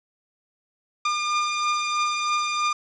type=beating tone pair; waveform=sawtooth; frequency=1205 / 1208.1 Hz; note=D6 / D6; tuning=+44 / +49 cents; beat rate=3.1 Hz; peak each=-19 / -27 dBFS; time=1.05-2.73 s; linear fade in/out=5 ms; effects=resampled to 16000 Hz + 8-bit